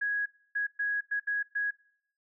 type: tone bursts at uneven times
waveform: sine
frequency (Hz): 1661.2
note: G#6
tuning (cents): 0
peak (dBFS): -27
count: 6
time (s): 0.01-0.26 / 0.55-0.67 / 0.79-1.01 / 1.11-1.2 / 1.27-1.43 / 1.55-1.71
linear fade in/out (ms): 10
effects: noise-tail reverb RT60 0.7 s tail -23 dB re dry